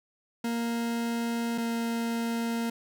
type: tone pair in turn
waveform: 40% pulse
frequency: 233.1 / 231.5 Hz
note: A#3 / A#3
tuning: 0 / -12 cents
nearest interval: unison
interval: 12 cents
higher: first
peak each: -27 dBFS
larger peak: neither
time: 0.44-1.58 / 1.58-2.7 s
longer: first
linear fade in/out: 5 ms
effects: none